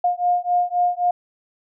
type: beating tone pair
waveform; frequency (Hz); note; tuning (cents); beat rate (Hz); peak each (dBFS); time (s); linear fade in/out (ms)
sine; 709 / 712.8; F5 / F5; +26 / +35; 3.8; -20; 0.04-1.11; 5
effects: none